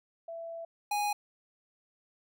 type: tone pair in turn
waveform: sine / square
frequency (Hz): 666 / 826.9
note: E5 / G#5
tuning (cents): +18 / -8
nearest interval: major third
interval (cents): 374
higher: second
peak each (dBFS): -38 / -29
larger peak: second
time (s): 0.28-0.65 / 0.91-1.13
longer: first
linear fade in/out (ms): 5
effects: none